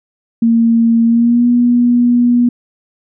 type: tone with pitch glide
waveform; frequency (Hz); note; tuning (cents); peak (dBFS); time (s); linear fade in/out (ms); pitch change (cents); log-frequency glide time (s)
sine; 230 to 241.9; A#3 to B3; -23 to -36; -7; 0.42-2.49; 5; +87; 1.05-1.47
effects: none